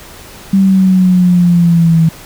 sine linear sweep, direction down, 195.2 to 161.3 Hz, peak -5 dBFS, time 0.53-2.09 s, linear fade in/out 5 ms, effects pink hiss -34 dBFS RMS until 2.25 s

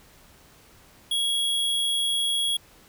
square tone, 3322 Hz, G#7, in tune, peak -23 dBFS, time 1.11-2.57 s, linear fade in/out 5 ms, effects pink hiss -54 dBFS RMS until 2.88 s

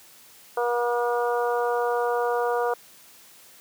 harmonic tone, 240 Hz, B3, 49 cents flat, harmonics 2 / 3 / 4 / 5 / 6, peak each -24 / -28 / -30 / -32 / -34 dBFS, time 0.57-2.74 s, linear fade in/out 5 ms, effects white hiss -51 dBFS RMS until 3.6 s + high-pass 100 Hz 12 dB/octave

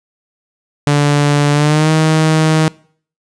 sawtooth tone with pitch glide, 145.3 to 157.54 Hz, D3 to D#3, -18 to +22 cents, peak -5 dBFS, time 0.87-2.68 s, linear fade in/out 0 ms, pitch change +140 cents, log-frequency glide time 1.52-1.91 s, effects noise-tail reverb RT60 0.5 s tail -23 dB re dry + resampled to 22050 Hz

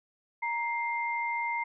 sine tone pair together, 936.3 / 2102 Hz, A#5 / C7, +7 / +7 cents, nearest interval octave + major second, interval 1400 cents, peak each -31 / -32 dBFS, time 0.42-1.64 s, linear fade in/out 10 ms, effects none

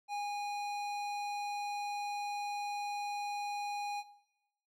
sine tone with tanh clipping, 820 Hz, G#5, 22 cents flat, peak -37 dBFS, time 0.08-4.04 s, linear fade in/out 50 ms, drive 17 dB, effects noise-tail reverb RT60 1.0 s tail -18 dB re dry

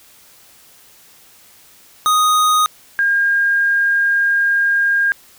square / sine tone pair in turn, 1244.5 / 1614.3 Hz, D#6 / G#6, 0 / -50 cents, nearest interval perfect fourth, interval 450 cents, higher second, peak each -12 dBFS, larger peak neither, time 2.06-2.66 / 2.99-5.12 s, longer second, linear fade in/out 0 ms, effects white hiss -47 dBFS RMS until 5.38 s

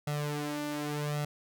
sawtooth tone with flanger, 147.7 Hz, D3, 10 cents sharp, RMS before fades -34 dBFS, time 0.07-1.25 s, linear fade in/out 5 ms, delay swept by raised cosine 1.5 to 3.4 ms, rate 0.87 Hz, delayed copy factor +0.75, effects none

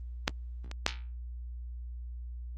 clicks, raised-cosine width 0.2 ms, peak -7 / -23 / -6 dBFS, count 3, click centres 0.279 / 0.714 / 0.864 s, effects added 60 Hz sine -38 dBFS peak until 2.57 s + Opus 24 kbps

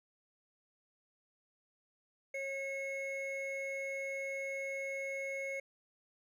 triangle tone pair together, 545 / 2180 Hz, C#5 / C#7, -29 / -29 cents, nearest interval 2 octaves, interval 2400 cents, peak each -38 / -38 dBFS, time 2.34-5.6 s, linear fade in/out 5 ms, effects none

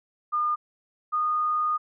sine tone pair in turn, 1213 / 1229.2 Hz, D#6 / D#6, -44 / -21 cents, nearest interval unison, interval 23 cents, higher second, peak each -22 dBFS, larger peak neither, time 0.32-0.56 / 1.12-1.78 s, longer second, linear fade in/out 20 ms, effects none

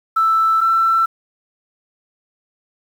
sine tone pair in turn, 1322 / 1338.1 Hz, E6 / E6, +5 / +26 cents, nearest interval unison, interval 21 cents, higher second, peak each -11 dBFS, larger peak neither, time 0.16-0.61 / 0.61-1.06 s, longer neither, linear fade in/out 10 ms, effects tanh soft clip ceiling -7 dBFS + 7-bit

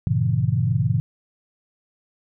sine chord, G diminished seventh, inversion none, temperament equal with one note detuned, 98 / 117.01 / 138.59 / 164.81 Hz, G2 / Bb2 / Db3 / Fb3, 0 / +7 / 0 / 0 cents, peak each -25 / -21 / -23 / -25 dBFS, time 0.07-1 s, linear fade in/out 0 ms, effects none

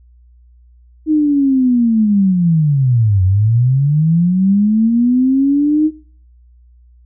sine linear two-way sweep, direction down then up, 314.3 to 90.6 to 314.3 Hz, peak -9 dBFS, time 1.06-5.91 s, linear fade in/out 50 ms, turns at 3.24 s, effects noise-tail reverb RT60 0.5 s tail -20 dB re dry + added 60 Hz sine -43 dBFS peak until 7.05 s

